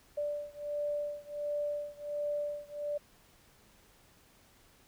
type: beating tone pair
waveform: sine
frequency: 586 / 587.4 Hz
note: D5 / D5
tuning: -4 / 0 cents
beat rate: 1.4 Hz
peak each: -36 / -37 dBFS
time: 0.17-2.98 s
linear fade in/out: 10 ms
effects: pink hiss -63 dBFS RMS until 4.87 s